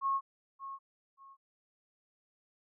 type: tone with echo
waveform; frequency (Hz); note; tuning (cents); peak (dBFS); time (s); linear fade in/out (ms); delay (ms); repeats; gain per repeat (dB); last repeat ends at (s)
sine; 1090; C#6; -29; -28; 0.01-0.21; 50; 580; 2; -12; 1.37
effects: none